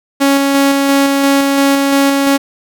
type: tone with tremolo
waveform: sawtooth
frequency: 277.2 Hz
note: C#4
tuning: in tune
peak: -4 dBFS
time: 0.2-2.38 s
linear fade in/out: 20 ms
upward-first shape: square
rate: 2.9 Hz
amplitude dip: 25%
effects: none